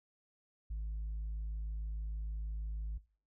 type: tone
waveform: sine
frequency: 53.2 Hz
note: G#1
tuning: 42 cents sharp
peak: -34 dBFS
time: 0.7-2.98 s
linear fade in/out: 10 ms
effects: noise-tail reverb RT60 0.4 s tail -21 dB re dry + tanh soft clip ceiling -35 dBFS